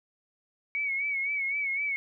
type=tone with vibrato; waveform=sine; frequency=2233 Hz; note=C#7; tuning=12 cents sharp; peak=-27 dBFS; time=0.75-1.96 s; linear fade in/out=0 ms; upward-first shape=sine; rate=3.9 Hz; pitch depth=63 cents each way; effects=none